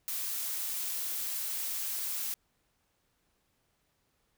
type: noise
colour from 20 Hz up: blue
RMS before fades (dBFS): -35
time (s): 0.08-2.34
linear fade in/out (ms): 0
effects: pink hiss -75 dBFS RMS until 4.37 s